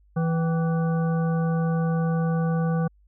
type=harmonic tone with a mistuned harmonic; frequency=164.81 Hz; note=E3; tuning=in tune; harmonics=1 / 3 / 5 / 7 / 9; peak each=-21 / -31 / -35 / -38 / -40 dBFS; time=0.16-2.88 s; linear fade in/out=10 ms; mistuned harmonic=5; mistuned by=-110 cents; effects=added 50 Hz sine -55 dBFS peak until 3.07 s

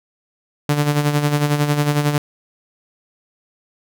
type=tone with tremolo; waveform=sawtooth; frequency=146.83 Hz; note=D3; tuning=in tune; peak=-9 dBFS; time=0.69-2.18 s; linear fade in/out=2 ms; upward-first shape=sine; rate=11 Hz; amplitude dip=60%; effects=none

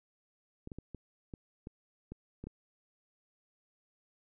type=clicks; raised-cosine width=3 ms; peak=-30 dBFS; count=9; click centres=0.674 / 0.718 / 0.786 / 0.947 / 1.338 / 1.671 / 2.12 / 2.44 / 2.47 s; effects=none

